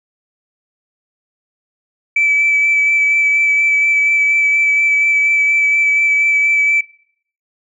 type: tone with vibrato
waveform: sine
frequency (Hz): 2309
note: D7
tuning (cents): -30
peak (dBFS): -9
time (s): 2.16-6.81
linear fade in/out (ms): 5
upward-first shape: sine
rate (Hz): 4.2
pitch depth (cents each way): 14
effects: noise-tail reverb RT60 0.6 s tail -21 dB re dry + tanh soft clip ceiling -6 dBFS